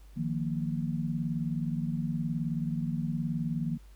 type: chord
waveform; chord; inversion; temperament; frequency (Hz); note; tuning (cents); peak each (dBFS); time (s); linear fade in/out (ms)
sine; Eb suspended second; none; equal; 155.56 / 174.61 / 233.1; Eb3 / F3 / Bb3; 0 / 0 / 0; -32 / -34 / -34; 0.16-3.78; 20
effects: added 50 Hz sine -49 dBFS peak until 3.95 s + pink hiss -64 dBFS RMS until 3.95 s